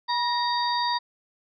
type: harmonic tone with a mistuned harmonic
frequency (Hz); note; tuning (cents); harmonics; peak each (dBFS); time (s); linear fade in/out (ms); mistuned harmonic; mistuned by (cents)
932.3; A#5; 0; 1 / 2 / 4 / 5; -24 / -33 / -32 / -31; 0.08-0.99; 20; 1; +65
effects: none